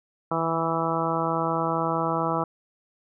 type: harmonic tone with a mistuned harmonic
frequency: 164.5 Hz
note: E3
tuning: 3 cents flat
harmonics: 1 / 2 / 3 / 4 / 5 / 6 / 7 / 8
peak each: -31 / -31 / -31 / -31 / -31 / -31 / -31 / -31 dBFS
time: 0.31-2.44 s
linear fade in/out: 5 ms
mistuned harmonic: 1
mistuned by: -21 cents
effects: none